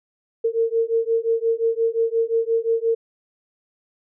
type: beating tone pair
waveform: sine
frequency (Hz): 453.6 / 459.3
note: A#4 / A#4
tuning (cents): -47 / -26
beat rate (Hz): 5.7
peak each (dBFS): -21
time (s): 0.44-2.95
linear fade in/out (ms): 10
effects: none